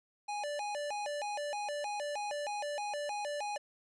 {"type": "tone with vibrato", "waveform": "square", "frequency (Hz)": 696, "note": "F5", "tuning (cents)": -6, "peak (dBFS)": -36, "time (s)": [0.28, 3.58], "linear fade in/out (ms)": 10, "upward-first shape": "square", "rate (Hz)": 3.2, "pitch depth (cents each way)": 300, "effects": ["resampled to 22050 Hz"]}